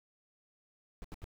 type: noise bursts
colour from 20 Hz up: brown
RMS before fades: -43 dBFS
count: 3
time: 1.02-1.242 s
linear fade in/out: 0 ms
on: 24 ms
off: 75 ms
effects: none